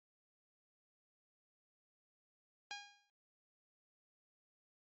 10% pulse tone with exponential decay, 815 Hz, G#5, 33 cents flat, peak -33 dBFS, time 2.71-3.1 s, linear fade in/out 0 ms, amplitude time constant 83 ms, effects MP3 32 kbps

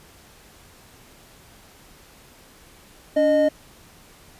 triangle tone pair together, 287.9 / 614 Hz, D4 / D#5, -34 / -23 cents, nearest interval octave + minor second, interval 1311 cents, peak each -20 / -14 dBFS, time 3.16-3.49 s, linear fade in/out 10 ms, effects pink hiss -50 dBFS RMS until 4.39 s + resampled to 32000 Hz

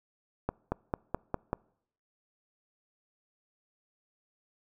accelerating click train, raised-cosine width 1 ms, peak -15 dBFS, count 6, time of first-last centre 0.49-1.531 s, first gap 230 ms, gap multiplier 0.95, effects noise-tail reverb RT60 0.7 s tail -26 dB re dry

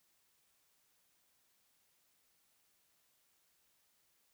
silence, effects white hiss -75 dBFS RMS until 4.33 s

